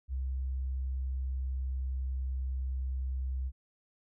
sine tone with pitch glide, 65.41 to 65.03 Hz, C2 to C2, 0 to -10 cents, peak -31 dBFS, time 0.08-3.52 s, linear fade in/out 50 ms, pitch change -10 cents, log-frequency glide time 0.32-2.34 s, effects none

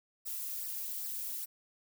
violet noise with flanger, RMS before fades -39 dBFS, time 0.25-1.46 s, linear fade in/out 20 ms, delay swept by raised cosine 0.29 to 3.29 ms, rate 2.5 Hz, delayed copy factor -0.95, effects none

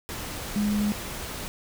sine tone in noise, 207.6 Hz, G#3, in tune, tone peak -22 dBFS, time 0.56-0.92 s, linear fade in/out 0 ms, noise pink, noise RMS -35 dBFS, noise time 0.09-1.48 s, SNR +10 dB, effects none

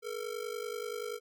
square ring-modulated tone, 452.5 Hz, A4, 48 cents sharp, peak -34 dBFS, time 0.02-1.2 s, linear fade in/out 50 ms, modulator 25.2 Hz, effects none

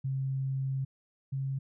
sine tone pair in turn, 134.1 / 135.27 Hz, C3 / C#3, +43 / -42 cents, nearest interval unison, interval 15 cents, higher second, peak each -29 / -30 dBFS, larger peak first, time 0.04-0.85 / 1.32-1.59 s, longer first, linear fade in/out 10 ms, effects none

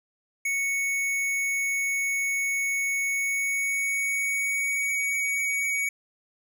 square tone with pitch glide, 2217 to 2248 Hz, C#7 to C#7, 0 to +24 cents, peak -25 dBFS, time 0.45-5.89 s, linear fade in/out 5 ms, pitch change +24 cents, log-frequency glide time 3.07-4.94 s, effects none

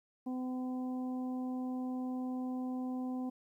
harmonic tone, 254.4 Hz, C4, 48 cents flat, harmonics 1 / 2 / 3 / 4, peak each -35 / -49 / -48 / -55 dBFS, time 0.26-3.3 s, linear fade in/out 10 ms, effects 12-bit

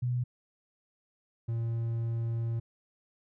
sine / triangle tone pair in turn, 123.47 / 115.37 Hz, B2 / A#2, 0 / -17 cents, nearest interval minor second, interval 117 cents, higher first, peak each -27 dBFS, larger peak neither, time 0.02-0.24 / 1.48-2.6 s, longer second, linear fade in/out 10 ms, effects none

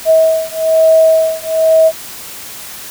sine beating tone pair, 642 / 643.1 Hz, E5 / E5, -46 / -43 cents, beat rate 1.1 Hz, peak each -10 dBFS, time 0.05-1.92 s, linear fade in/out 50 ms, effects white hiss -29 dBFS RMS until 2.9 s

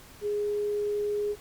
sine tone, 414.4 Hz, G#4, 4 cents flat, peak -26 dBFS, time 0.21-1.36 s, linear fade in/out 50 ms, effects pink hiss -51 dBFS RMS until 1.4 s + Opus 48 kbps

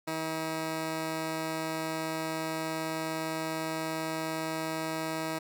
10% pulse tone pair together, 159.85 / 319.7 Hz, D#3 / D#4, +47 / +47 cents, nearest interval octave, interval 1200 cents, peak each -28 dBFS, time 0.07-5.39 s, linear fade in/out 10 ms, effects none

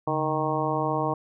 harmonic tone with a mistuned harmonic, 155.56 Hz, D#3, in tune, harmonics 1 / 2 / 3 / 4 / 5 / 6 / 7, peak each -31 / -31 / -31 / -31 / -31 / -31 / -31 dBFS, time 0.07-1.14 s, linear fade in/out 5 ms, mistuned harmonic 1, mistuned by -150 cents, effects none

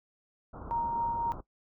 pink low-pass noise, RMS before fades -43 dBFS, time 0.53-1.41 s, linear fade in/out 10 ms, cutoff 1400 Hz, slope 96 dB/octave
sine tone with tremolo, 932.3 Hz, A#5, in tune, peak -27 dBFS, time 0.71-1.32 s, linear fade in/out 0 ms, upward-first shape triangle, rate 3.9 Hz, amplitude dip 35%
effects noise-tail reverb RT60 0.1 s tail -18 dB re dry

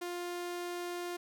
sawtooth tone, 351.5 Hz, F4, 11 cents sharp, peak -33 dBFS, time 0.01-1.17 s, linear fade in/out 10 ms, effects none

